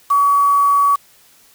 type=tone with quantisation; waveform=sine; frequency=1134 Hz; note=C#6; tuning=39 cents sharp; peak=-10 dBFS; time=0.1-0.96 s; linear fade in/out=10 ms; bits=5; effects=white hiss -50 dBFS RMS until 1.54 s